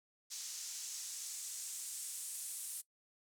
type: noise with band-pass filter sweep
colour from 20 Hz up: white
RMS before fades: -45 dBFS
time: 0.3-2.82 s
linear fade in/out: 20 ms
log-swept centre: 5900 to 9400 Hz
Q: 1.9
effects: noise-tail reverb RT60 0.1 s tail -20 dB re dry